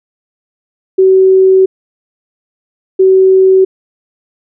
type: tone bursts at uneven times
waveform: sine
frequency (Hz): 379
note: F#4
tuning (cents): +42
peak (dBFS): -3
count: 2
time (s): 0.98-1.66 / 2.99-3.65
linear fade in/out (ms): 10
effects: none